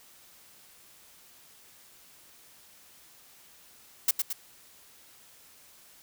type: noise with echo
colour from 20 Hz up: blue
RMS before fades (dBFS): -22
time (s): 4.08-4.11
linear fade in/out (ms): 5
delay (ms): 110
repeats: 2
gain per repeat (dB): -5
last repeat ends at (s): 4.33
effects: white hiss -56 dBFS RMS until 6.02 s